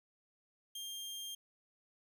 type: tone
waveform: sawtooth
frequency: 3200 Hz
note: G7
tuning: 35 cents sharp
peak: -39 dBFS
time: 0.75-1.35 s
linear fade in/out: 5 ms
effects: none